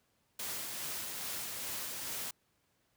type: noise with tremolo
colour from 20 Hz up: white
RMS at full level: -39 dBFS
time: 0.39-2.31 s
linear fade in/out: 5 ms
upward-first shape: sine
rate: 2.4 Hz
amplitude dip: 25%
effects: pink hiss -75 dBFS RMS until 2.96 s + high-pass 60 Hz 12 dB/octave